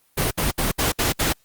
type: noise bursts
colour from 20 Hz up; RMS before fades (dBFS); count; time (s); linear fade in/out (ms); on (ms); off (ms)
pink; -21; 6; 0.17-1.33; 10; 140; 64
effects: white hiss -62 dBFS RMS until 1.44 s + Opus 32 kbps